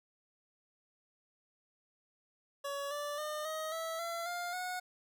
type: tone with pitch steps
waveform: 25% pulse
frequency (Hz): 563 / 584.2 / 606.2 / 629 / 652.7 / 677.3 / 702.8 / 729.3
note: C#5 / D5 / D#5 / D#5 / E5 / E5 / F5 / F#5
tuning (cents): +27 / -9 / -45 / +19 / -17 / +47 / +11 / -25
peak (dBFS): -33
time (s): 2.64-4.8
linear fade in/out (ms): 10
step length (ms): 270
effects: none